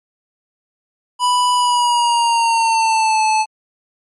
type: tone with pitch glide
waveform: square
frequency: 987.8 to 869.9 Hz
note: B5 to A5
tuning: 0 to -20 cents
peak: -13 dBFS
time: 1.19-3.46 s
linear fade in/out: 50 ms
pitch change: -220 cents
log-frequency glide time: 1.54-3.23 s
effects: MP3 48 kbps